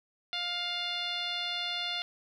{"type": "tone with low-pass filter", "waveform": "10% pulse", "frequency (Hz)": 704, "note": "F5", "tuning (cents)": 14, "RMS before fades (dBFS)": -34, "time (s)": [0.33, 2.02], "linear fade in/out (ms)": 0, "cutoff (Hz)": 3800, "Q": 4, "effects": []}